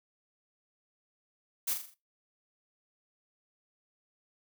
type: noise with echo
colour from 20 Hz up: blue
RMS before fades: -31 dBFS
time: 1.67-1.74 s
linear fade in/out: 10 ms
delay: 41 ms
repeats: 5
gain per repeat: -6 dB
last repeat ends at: 1.945 s
effects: noise-tail reverb RT60 0.2 s tail -17 dB re dry